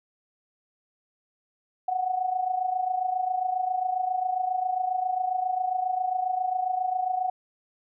sine tone with amplitude modulation, 740 Hz, F#5, in tune, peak -21 dBFS, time 1.88-7.3 s, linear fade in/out 5 ms, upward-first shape sine, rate 27.4 Hz, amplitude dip 70%, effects none

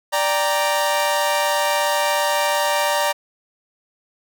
sawtooth chord, G minor, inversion second, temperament equal, 587.3 / 784 / 932.3 Hz, D5 / G5 / Bb5, 0 / 0 / 0 cents, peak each -17 / -22 / -17 dBFS, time 0.12-3.13 s, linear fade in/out 20 ms, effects none

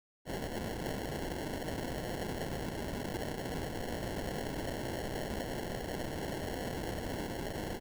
violet noise with sample-and-hold, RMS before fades -38 dBFS, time 0.25-7.8 s, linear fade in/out 50 ms, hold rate 1225 Hz, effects none

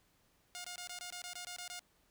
5% pulse tone bursts, 713 Hz, F5, 36 cents sharp, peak -32 dBFS, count 11, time 0.55-1.793 s, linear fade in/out 0 ms, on 93 ms, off 22 ms, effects pink hiss -72 dBFS RMS until 2.1 s

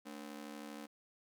sawtooth ring-modulated tone, 257.4 Hz, C4, 28 cents flat, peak -39 dBFS, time 0.05-0.87 s, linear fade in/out 20 ms, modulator 36.4 Hz, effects none

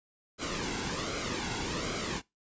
pink noise with flanger, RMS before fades -34 dBFS, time 0.38-2.22 s, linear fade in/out 50 ms, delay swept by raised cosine 1.1 to 1.68 ms, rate 1.3 Hz, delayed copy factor -0.6, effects noise-tail reverb RT60 0.2 s tail -22 dB re dry + resampled to 16000 Hz

